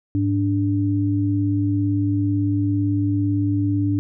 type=tone pair together; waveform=sine; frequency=103.2 / 291.7 Hz; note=G#2 / D4; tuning=-10 / -12 cents; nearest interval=octave + tritone; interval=1798 cents; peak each=-20 dBFS; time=0.15-3.99 s; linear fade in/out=0 ms; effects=none